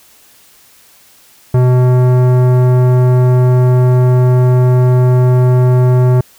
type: tone with tanh clipping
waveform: sine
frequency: 125.7 Hz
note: B2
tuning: 31 cents sharp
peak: -8 dBFS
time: 1.54-6.21 s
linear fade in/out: 5 ms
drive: 16 dB
effects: white hiss -45 dBFS RMS until 6.38 s